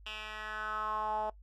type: tone with band-pass filter sweep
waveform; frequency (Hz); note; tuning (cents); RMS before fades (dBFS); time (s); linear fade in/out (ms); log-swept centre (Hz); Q
10% pulse; 214.7; A3; -42; -37; 0.06-1.3; 5; 2800 to 730; 4.6
effects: noise-tail reverb RT60 0.1 s tail -20 dB re dry + added 50 Hz sine -52 dBFS peak until 1.42 s